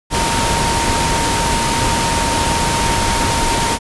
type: tone in noise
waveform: sine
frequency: 925 Hz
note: A#5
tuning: 14 cents flat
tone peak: -19 dBFS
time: 0.1-3.79 s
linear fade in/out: 50 ms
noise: pink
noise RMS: -17 dBFS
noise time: 0.1-3.79 s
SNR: -5 dB
effects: resampled to 24000 Hz